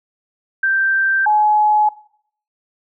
sine tone pair in turn, 1568 / 846.6 Hz, G6 / G#5, 0 / +33 cents, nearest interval major seventh, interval 1067 cents, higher first, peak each -13 / -11 dBFS, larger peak second, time 0.63-1.26 / 1.26-1.89 s, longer neither, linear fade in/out 5 ms, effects noise-tail reverb RT60 0.6 s tail -19 dB re dry

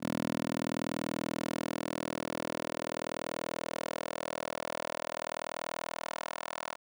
10% pulse tone with high-pass filter sweep, 40.43 Hz, E1, 33 cents flat, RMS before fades -37 dBFS, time 0-6.77 s, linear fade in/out 50 ms, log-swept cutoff 240 to 830 Hz, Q 1.6, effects none

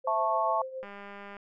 sine tone with tremolo, 523.3 Hz, C5, in tune, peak -33 dBFS, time 0.04-0.85 s, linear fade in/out 10 ms, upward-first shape triangle, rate 7.1 Hz, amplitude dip 70%
sine chord, A major, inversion second, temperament just, 660 / 880 / 1100 Hz, E5 / A5 / C#6, +2 / 0 / -14 cents, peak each -29 dBFS, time 0.07-0.62 s, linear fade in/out 5 ms
click train, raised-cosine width 0.5 ms, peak -30 dBFS, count 109, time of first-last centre 0.83-1.367 s, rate 201 Hz
effects none

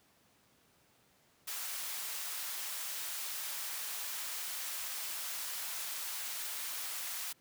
white high-pass noise, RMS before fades -40 dBFS, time 1.47-7.33 s, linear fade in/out 10 ms, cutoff 810 Hz, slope 12 dB/octave, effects pink hiss -68 dBFS RMS until 7.4 s + high-pass 100 Hz 12 dB/octave

